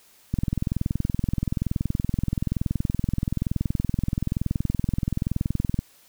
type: click train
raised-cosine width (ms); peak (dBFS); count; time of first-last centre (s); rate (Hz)
5; -11; 116; 0.34-5.79; 21.1
effects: white hiss -56 dBFS RMS until 6.08 s